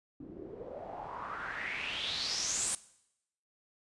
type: noise with low-pass filter sweep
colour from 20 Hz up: white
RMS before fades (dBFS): -38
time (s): 0.2-2.75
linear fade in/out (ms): 2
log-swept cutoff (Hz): 270 to 9000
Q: 5.5
effects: noise-tail reverb RT60 0.8 s tail -19 dB re dry + resampled to 24000 Hz